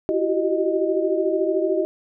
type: tone cluster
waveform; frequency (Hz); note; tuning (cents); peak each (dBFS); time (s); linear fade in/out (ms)
sine; 335 / 373.5 / 387 / 619; E4 / F#4 / G4 / D#5; +28 / +16 / -22 / -9; -24; 0.09-1.85; 0
effects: none